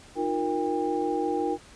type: tone cluster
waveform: sine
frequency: 308.9 / 354.6 / 468.1 / 802 Hz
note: D#4 / F4 / A#4 / G5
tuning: -12 / +26 / +7 / +39 cents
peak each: -30 dBFS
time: 0.15-1.58 s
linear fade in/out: 50 ms
effects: pink hiss -51 dBFS RMS until 1.75 s + resampled to 22050 Hz